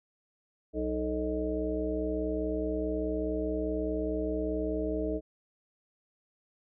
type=harmonic tone with a mistuned harmonic; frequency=62.4 Hz; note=B1; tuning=19 cents sharp; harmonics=1 / 3 / 5 / 7 / 9 / 10; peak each=-36 / -42 / -33 / -34 / -47 / -36 dBFS; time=0.73-5.21 s; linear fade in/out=50 ms; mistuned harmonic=9; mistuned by=-51 cents; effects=none